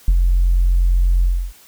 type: tone with ADSR envelope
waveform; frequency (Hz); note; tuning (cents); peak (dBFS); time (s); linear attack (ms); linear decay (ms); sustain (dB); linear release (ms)
sine; 44.22; F1; +22; -5; 0.08-1.53; 3; 47; -5; 300
effects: tanh soft clip ceiling -7 dBFS + white hiss -47 dBFS RMS until 1.67 s